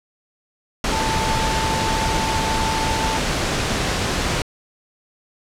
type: tone in noise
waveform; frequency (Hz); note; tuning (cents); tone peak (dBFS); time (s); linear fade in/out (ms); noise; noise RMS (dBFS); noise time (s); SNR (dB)
sine; 884; A5; +8; -23; 0.92-3.17; 2; pink; -21; 0.84-4.42; -5
effects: low-pass 7000 Hz 12 dB/octave